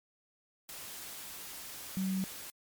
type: tone in noise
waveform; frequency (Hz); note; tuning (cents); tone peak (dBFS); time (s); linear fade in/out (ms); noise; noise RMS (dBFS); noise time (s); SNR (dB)
sine; 189.7; F#3; +43; -30; 1.97-2.24; 0; white; -45; 0.69-2.5; +12
effects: MP3 96 kbps